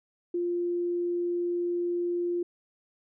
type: tone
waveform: sine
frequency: 349.2 Hz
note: F4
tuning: in tune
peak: -26 dBFS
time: 0.34-2.43 s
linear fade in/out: 5 ms
effects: none